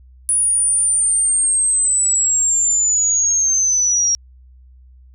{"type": "linear sweep", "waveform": "sine", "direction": "down", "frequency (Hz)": [9800, 5620], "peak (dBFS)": -13, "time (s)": [0.29, 4.15], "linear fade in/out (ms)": 0, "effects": ["added 63 Hz sine -42 dBFS peak until 5.14 s"]}